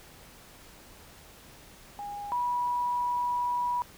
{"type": "tone pair in turn", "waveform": "sine", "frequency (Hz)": [817, 974.4], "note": ["G#5", "B5"], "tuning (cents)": [-29, -24], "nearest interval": "minor third", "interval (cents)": 305, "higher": "second", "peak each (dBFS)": [-35, -26], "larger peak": "second", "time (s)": [[1.99, 2.32], [2.32, 3.82]], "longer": "second", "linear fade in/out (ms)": 0, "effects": ["pink hiss -52 dBFS RMS until 3.97 s"]}